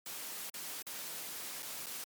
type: noise with dropouts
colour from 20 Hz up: white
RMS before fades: -43 dBFS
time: 0.06-2.04 s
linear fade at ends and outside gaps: 2 ms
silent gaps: 0.498-0.54 / 0.823-0.866 / 1.624-1.628 / 1.861-1.866 s
effects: high-pass 150 Hz 12 dB/octave + MP3 96 kbps